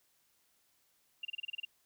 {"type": "tone bursts", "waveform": "sine", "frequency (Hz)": 2794, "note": "F7", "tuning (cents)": 0, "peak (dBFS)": -36, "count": 9, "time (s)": [1.23, 1.651], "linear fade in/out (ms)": 5, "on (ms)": 21, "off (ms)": 29, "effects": ["white hiss -73 dBFS RMS until 1.85 s"]}